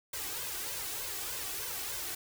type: noise with flanger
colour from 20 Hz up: white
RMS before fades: -38 dBFS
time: 0.13-2.15 s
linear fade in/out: 5 ms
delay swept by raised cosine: 1.9 to 2.69 ms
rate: 3.3 Hz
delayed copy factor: +0.75
effects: none